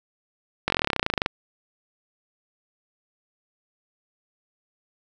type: slowing click train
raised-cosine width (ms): 0.3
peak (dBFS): -5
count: 20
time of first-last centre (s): 0.68-1.261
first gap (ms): 21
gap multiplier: 1.04
effects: none